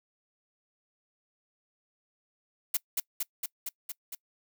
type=noise with echo; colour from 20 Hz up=blue; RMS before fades=-27 dBFS; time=2.74-2.77 s; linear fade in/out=5 ms; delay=230 ms; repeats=6; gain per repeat=-2 dB; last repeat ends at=4.15 s; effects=noise-tail reverb RT60 0.1 s tail -24 dB re dry